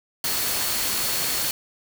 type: tone in noise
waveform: sine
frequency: 4379 Hz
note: C#8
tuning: 22 cents flat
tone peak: -33 dBFS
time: 0.24-1.51 s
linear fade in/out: 2 ms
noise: white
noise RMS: -25 dBFS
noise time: 0.24-1.51 s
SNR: -11 dB
effects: none